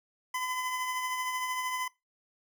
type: tone with tremolo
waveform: 25% pulse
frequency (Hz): 1014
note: B5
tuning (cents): +45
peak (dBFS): -26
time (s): 0.34-1.88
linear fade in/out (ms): 5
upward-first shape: triangle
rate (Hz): 13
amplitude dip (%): 40
effects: noise-tail reverb RT60 0.2 s tail -20 dB re dry